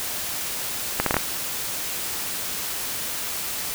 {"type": "accelerating click train", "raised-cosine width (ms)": 0.5, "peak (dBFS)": -4, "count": 5, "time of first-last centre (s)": [1, 1.167], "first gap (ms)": 63, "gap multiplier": 0.73, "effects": ["white hiss -29 dBFS RMS until 3.74 s"]}